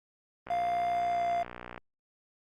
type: click train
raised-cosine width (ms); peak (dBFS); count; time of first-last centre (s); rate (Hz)
0.5; -26; 80; 0.47-1.778; 60.4
type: tone with pitch glide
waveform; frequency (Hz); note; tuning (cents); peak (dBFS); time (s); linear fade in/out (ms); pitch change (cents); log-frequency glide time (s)
triangle; 698.5 to 693.3; F5 to F5; 0 to -13; -25; 0.5-1.43; 5; -13; 1.12-1.21
effects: Opus 24 kbps